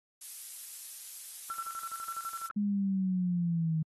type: noise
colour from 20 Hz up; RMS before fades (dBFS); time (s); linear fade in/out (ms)
violet; -40; 0.21-2.48; 5
type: tone with tremolo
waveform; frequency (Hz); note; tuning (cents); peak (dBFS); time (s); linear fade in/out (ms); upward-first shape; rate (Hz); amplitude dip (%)
sine; 1350; E6; +41; -35; 1.5-2.51; 0; square; 12; 75
type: linear sweep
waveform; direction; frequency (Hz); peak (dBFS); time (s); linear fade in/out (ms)
sine; down; 207.7 to 156.5; -27; 2.56-3.83; 10
effects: AAC 32 kbps